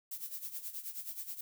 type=noise with tremolo; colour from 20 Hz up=violet; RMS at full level=-40 dBFS; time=0.11-1.41 s; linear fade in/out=5 ms; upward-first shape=sine; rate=9.4 Hz; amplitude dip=75%; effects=none